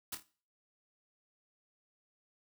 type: noise with echo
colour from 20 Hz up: white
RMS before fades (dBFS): -39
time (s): 0.12-0.15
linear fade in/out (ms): 5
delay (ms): 26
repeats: 3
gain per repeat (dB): -8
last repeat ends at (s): 0.228
effects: noise-tail reverb RT60 0.4 s tail -18 dB re dry